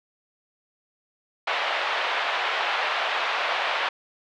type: band-pass noise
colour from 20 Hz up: pink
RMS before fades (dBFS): -26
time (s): 1.47-3.89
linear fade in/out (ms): 5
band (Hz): 640 to 3400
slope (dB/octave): 24
effects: none